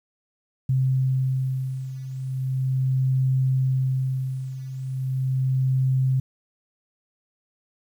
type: beating tone pair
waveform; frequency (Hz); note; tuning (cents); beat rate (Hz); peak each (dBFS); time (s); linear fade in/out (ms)
sine; 130.81 / 131.19; C3 / C3; 0 / +5; 0.38; -26 / -22; 0.69-6.2; 5
effects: 9-bit